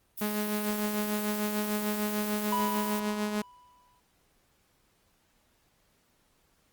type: noise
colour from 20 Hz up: violet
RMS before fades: -38 dBFS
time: 0.17-3 s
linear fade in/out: 10 ms
type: tone with tremolo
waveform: sawtooth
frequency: 210 Hz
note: G#3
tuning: 19 cents sharp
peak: -23 dBFS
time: 0.21-3.42 s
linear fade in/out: 5 ms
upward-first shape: triangle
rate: 6.7 Hz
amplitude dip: 50%
type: tone with exponential decay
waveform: triangle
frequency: 987.8 Hz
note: B5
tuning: in tune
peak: -24 dBFS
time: 2.52-4 s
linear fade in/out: 5 ms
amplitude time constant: 320 ms
effects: pink hiss -69 dBFS RMS until 6.72 s + Opus 32 kbps